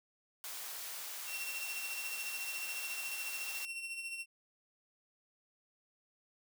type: high-pass noise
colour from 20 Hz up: white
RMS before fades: -44 dBFS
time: 0.44-3.65 s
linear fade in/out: 0 ms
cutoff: 620 Hz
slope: 12 dB/octave
type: tone with tremolo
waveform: 40% pulse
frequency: 2721 Hz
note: F7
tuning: 46 cents flat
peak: -37 dBFS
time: 1.26-4.26 s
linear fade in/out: 50 ms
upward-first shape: sine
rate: 14 Hz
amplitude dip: 50%
effects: none